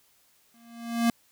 square tone with exponential growth, 233.1 Hz, A#3, in tune, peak -19 dBFS, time 0.54-1.1 s, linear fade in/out 2 ms, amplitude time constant 120 ms, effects white hiss -64 dBFS RMS until 1.31 s

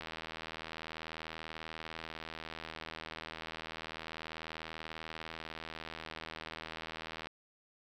click train, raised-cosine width 0.3 ms, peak -26 dBFS, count 584, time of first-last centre 0.01-7.27 s, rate 80.3 Hz, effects 10-bit

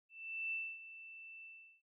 sine tone with ADSR envelope, 2662 Hz, E7, 16 cents sharp, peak -36 dBFS, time 0.09-1.82 s, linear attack 430 ms, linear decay 260 ms, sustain -14 dB, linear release 380 ms, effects none

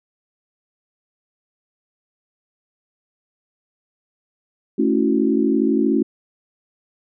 sine chord, F# minor seventh, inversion first, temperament equal, 220 / 277.2 / 329.6 / 370 Hz, A3 / C#4 / E4 / F#4, 0 / 0 / 0 / 0 cents, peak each -20 / -19 / -21 / -22 dBFS, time 4.78-6.03 s, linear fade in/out 10 ms, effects none

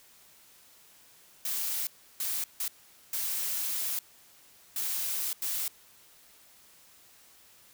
blue noise bursts at uneven times, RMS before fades -32 dBFS, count 6, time 1.45-1.87 / 2.2-2.44 / 2.6-2.68 / 3.13-3.99 / 4.76-5.33 / 5.42-5.68 s, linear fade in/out 2 ms, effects white hiss -58 dBFS RMS until 7.73 s

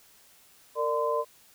sine tone cluster, 459.5 / 593 / 1026 Hz, A#4 / D5 / C6, -25 / +17 / -34 cents, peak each -29 dBFS, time 0.75-1.25 s, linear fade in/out 50 ms, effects white hiss -58 dBFS RMS until 1.54 s

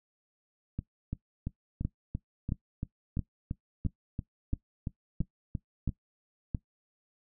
two click trains, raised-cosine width 5 ms, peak -21 / -18 dBFS, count 16 / 8, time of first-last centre 0.79-5.892 / 1.85-6.548 s, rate 2.94 / 1.49 Hz, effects noise-tail reverb RT60 0.1 s tail -18 dB re dry

